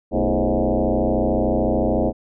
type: tone with frequency modulation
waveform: sine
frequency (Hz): 155.3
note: D#3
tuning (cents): -3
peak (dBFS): -16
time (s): 0.11-2.13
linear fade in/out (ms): 50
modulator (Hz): 93.6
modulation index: 5.8
effects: none